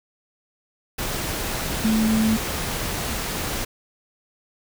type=tone in noise; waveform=sine; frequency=220 Hz; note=A3; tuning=in tune; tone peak=-17 dBFS; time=1.84-2.37 s; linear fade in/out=10 ms; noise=pink; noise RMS=-27 dBFS; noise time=0.98-3.65 s; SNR=+7 dB; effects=none